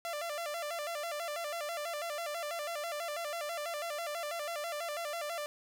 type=tone with vibrato; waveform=sawtooth; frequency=634 Hz; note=D#5; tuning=32 cents sharp; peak=-32 dBFS; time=0.05-5.46 s; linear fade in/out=0 ms; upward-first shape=square; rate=6.1 Hz; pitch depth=120 cents each way; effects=none